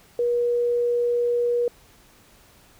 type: tone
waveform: sine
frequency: 480 Hz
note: B4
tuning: 49 cents flat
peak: -19 dBFS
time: 0.19-1.68 s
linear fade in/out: 2 ms
effects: pink hiss -54 dBFS RMS until 2.79 s